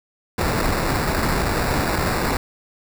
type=noise with sample-and-hold; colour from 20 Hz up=pink; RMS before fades=-21 dBFS; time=0.38-2.37 s; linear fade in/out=2 ms; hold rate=3150 Hz; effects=none